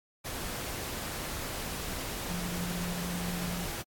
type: tone in noise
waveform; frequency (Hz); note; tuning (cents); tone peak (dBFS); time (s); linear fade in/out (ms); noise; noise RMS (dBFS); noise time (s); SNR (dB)
sine; 175.7; F3; +11; -34; 2.29-3.65; 20; pink; -37; 0.24-3.83; 0
effects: AAC 64 kbps